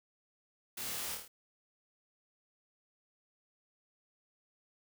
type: noise with echo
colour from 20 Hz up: white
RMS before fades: -42 dBFS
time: 0.77-1.15 s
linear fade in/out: 5 ms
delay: 26 ms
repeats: 5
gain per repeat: -3 dB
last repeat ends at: 1.28 s
effects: none